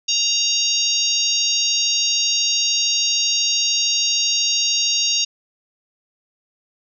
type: harmonic tone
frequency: 933 Hz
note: A#5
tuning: 1 cent sharp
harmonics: 3 / 4 / 5 / 6 / 7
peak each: -23 / -23 / -23 / -23 / -23 dBFS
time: 0.08-5.25 s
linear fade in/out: 10 ms
effects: none